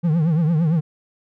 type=tone with vibrato; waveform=triangle; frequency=161.8 Hz; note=E3; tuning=32 cents flat; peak=-13 dBFS; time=0.03-0.81 s; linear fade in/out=20 ms; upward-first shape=triangle; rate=8.8 Hz; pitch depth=160 cents each way; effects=none